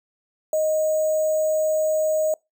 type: tone with sample-and-hold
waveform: sine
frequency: 622.3 Hz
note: D#5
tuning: in tune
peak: -18 dBFS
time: 0.53-2.34 s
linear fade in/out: 2 ms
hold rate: 7350 Hz
effects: noise-tail reverb RT60 0.2 s tail -25 dB re dry